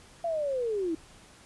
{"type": "linear sweep", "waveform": "sine", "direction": "down", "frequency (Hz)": [689, 311.1], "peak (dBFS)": -27, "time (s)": [0.24, 0.95], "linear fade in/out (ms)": 5, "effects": ["pink hiss -54 dBFS RMS until 1.45 s", "resampled to 24000 Hz"]}